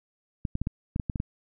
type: clicks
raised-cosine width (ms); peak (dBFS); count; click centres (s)
5; -16; 9; 0.452 / 0.554 / 0.616 / 0.671 / 0.961 / 0.998 / 1.098 / 1.158 / 1.201
effects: none